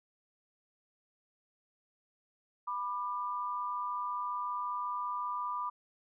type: tone pair together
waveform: sine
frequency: 987.8 / 1193.2 Hz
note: B5 / D6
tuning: 0 / +27 cents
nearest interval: minor third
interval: 327 cents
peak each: -36 / -36 dBFS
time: 2.67-5.7 s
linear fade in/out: 10 ms
effects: none